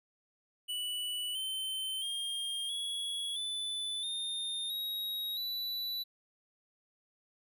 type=tone with pitch steps; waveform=square; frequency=2960 / 3086 / 3217 / 3353 / 3496 / 3644 / 3799 / 3960 Hz; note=F#7 / G7 / G7 / G#7 / A7 / A#7 / A#7 / B7; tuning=0 / -28 / +44 / +16 / -12 / -40 / +32 / +4 cents; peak=-35 dBFS; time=0.68-6.04 s; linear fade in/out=20 ms; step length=670 ms; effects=none